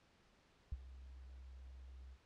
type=tone with ADSR envelope; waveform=sine; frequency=64.8 Hz; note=C2; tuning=16 cents flat; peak=-36 dBFS; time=0.72-2.18 s; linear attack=4 ms; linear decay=36 ms; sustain=-16 dB; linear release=59 ms; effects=pink hiss -71 dBFS RMS until 2.25 s + low-pass 5000 Hz 12 dB/octave